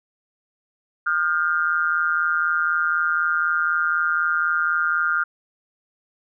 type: tone with amplitude modulation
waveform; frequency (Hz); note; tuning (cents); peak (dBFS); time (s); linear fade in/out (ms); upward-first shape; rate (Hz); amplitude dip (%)
sine; 1400; F6; +4; -14; 1.06-5.24; 10; sine; 164; 95
effects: none